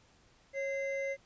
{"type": "tone pair together", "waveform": "triangle", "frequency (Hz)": [548, 2069], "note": ["C#5", "C7"], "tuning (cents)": [-20, -20], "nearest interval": "octave + major seventh", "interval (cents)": 2300, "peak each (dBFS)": [-32, -37], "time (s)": [0.53, 1.17], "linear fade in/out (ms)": 50, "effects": ["pink hiss -65 dBFS RMS until 1.25 s", "resampled to 16000 Hz"]}